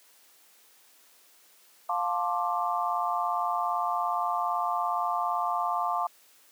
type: chord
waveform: sine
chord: D minor seventh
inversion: first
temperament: just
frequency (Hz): 704.8 / 881 / 1057.2 / 1174.7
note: F5 / A5 / C6 / D6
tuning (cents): +16 / +2 / +18 / 0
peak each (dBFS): -30 / -32 / -32 / -31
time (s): 1.89-6.07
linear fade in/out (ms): 5
effects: white hiss -59 dBFS RMS until 6.51 s + high-pass 300 Hz 12 dB/octave